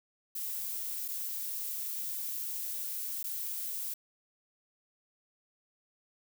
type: noise with dropouts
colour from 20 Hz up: violet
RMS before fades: -37 dBFS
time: 0.35-3.94 s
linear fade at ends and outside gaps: 5 ms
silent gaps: 1.081-1.085 / 3.23-3.24 s
effects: none